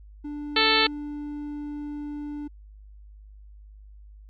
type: tone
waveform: triangle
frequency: 293.7 Hz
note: D4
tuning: in tune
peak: -29 dBFS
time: 0.24-2.48 s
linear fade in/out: 10 ms
type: harmonic tone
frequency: 440.6 Hz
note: A4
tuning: 2 cents sharp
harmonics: 1 / 2 / 3 / 4 / 5 / 6 / 7 / 8 / 9 / 10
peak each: -27 / -27 / -27 / -27 / -27 / -27 / -27 / -27 / -27 / -27 dBFS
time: 0.56-0.87 s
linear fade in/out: 5 ms
effects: added 51 Hz sine -44 dBFS peak until 4.29 s + MP3 64 kbps